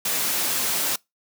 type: noise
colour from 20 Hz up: white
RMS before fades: -24 dBFS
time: 0.05-0.96 s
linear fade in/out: 5 ms
effects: noise-tail reverb RT60 0.2 s tail -25 dB re dry + high-pass 150 Hz 12 dB/octave